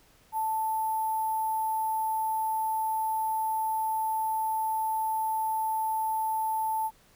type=tone with sample-and-hold; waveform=sine; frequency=880 Hz; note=A5; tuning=in tune; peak=-26 dBFS; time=0.32-6.91 s; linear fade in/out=50 ms; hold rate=11025 Hz; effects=pink hiss -61 dBFS RMS until 7.15 s